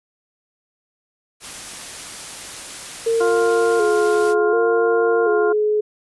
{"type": "noise", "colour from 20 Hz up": "white", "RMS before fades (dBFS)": -33, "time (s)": [1.4, 4.35], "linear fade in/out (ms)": 50}
{"type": "tone with vibrato", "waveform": "sine", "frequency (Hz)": 440, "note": "A4", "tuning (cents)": 0, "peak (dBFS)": -15, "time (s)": [3.06, 5.81], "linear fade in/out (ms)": 10, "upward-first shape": "square", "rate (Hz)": 0.68, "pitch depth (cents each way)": 66}
{"type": "harmonic tone", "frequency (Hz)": 351.3, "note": "F4", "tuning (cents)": 10, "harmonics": [1, 2, 3, 4], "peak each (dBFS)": [-23, -25, -27, -25], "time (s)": [3.2, 5.53], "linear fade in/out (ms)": 10}
{"effects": ["resampled to 24000 Hz"]}